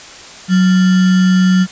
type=tone with sample-and-hold; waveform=sine; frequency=185 Hz; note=F#3; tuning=in tune; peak=-7 dBFS; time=0.48-1.67 s; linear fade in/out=50 ms; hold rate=1575 Hz; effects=white hiss -34 dBFS RMS until 1.71 s + resampled to 16000 Hz